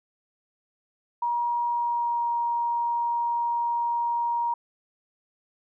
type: tone with pitch glide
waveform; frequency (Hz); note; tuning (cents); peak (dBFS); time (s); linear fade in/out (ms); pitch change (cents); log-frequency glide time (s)
sine; 952 to 943.8; A#5 to A#5; +36 to +21; -23; 1.22-4.54; 5; -15; 1.66-2.32
effects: none